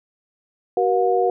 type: tone cluster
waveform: sine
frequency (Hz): 378.9 / 477.4 / 717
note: F#4 / A#4 / F5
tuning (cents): +41 / +41 / +45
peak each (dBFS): -20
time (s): 0.77-1.3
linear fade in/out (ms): 2
effects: none